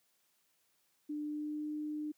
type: tone with pitch glide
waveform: sine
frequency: 298.1 to 301.7 Hz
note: D4 to D4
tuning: +26 to +47 cents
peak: -36 dBFS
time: 1.09-2.12 s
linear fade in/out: 10 ms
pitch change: +21 cents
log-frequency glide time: 1.2-1.66 s
effects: white hiss -75 dBFS RMS until 2.17 s + high-pass 100 Hz 12 dB/octave